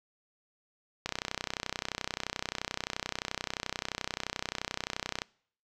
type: click train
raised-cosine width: 0.2 ms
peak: -14 dBFS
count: 132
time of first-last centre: 1.06-5.219 s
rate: 31.5 Hz
effects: noise-tail reverb RT60 0.6 s tail -25 dB re dry